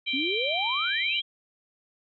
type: harmonic tone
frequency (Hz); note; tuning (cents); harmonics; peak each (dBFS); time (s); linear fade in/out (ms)
784; G5; 0; 3 / 4 / 5; -29 / -30 / -33; 0.06-1.21; 20
type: exponential sweep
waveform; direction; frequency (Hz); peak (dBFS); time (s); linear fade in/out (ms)
sine; up; 252.1 to 3322; -29; 0.13-1.22; 10
effects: none